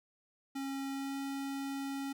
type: tone with pitch glide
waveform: square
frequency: 272.8 to 274.9 Hz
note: C#4 to C#4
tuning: -28 to -14 cents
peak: -37 dBFS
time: 0.55-2.13 s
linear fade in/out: 10 ms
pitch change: +14 cents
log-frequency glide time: 0.91-1.17 s
effects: none